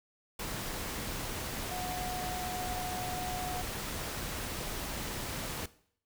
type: tone in noise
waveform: sine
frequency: 729 Hz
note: F#5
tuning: 26 cents flat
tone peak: -37 dBFS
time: 1.71-3.62 s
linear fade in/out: 5 ms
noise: pink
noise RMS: -38 dBFS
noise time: 0.39-5.66 s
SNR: -2 dB
effects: noise-tail reverb RT60 0.6 s tail -18 dB re dry